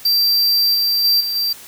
square tone with level steps, 4700 Hz, D8, 1 cent sharp, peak -13 / -15 / -12 / -20 / -17 dBFS, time 0.05-1.53 s, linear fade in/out 5 ms, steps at 0.74 / 1.04 / 1.2 / 1.35 s, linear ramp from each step 10 ms, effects white hiss -39 dBFS RMS until 1.67 s

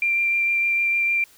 sine tone with vibrato, 2371 Hz, D7, 16 cents sharp, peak -18 dBFS, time 0.02-1.24 s, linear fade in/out 2 ms, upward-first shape sine, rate 6.6 Hz, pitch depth 10 cents each way, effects white hiss -53 dBFS RMS until 1.37 s

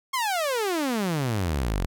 sawtooth exponential sweep, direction down, 1098 to 40.68 Hz, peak -20 dBFS, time 0.13-1.86 s, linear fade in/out 10 ms, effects none

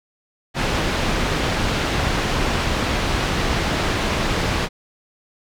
pink low-pass noise, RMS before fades -21 dBFS, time 0.54-4.69 s, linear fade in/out 50 ms, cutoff 4300 Hz, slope 12 dB/octave, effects none

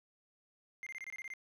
triangle tone bursts, 2100 Hz, C7, 6 cents sharp, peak -40 dBFS, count 9, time 0.83-1.337 s, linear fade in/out 0 ms, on 35 ms, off 24 ms, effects none

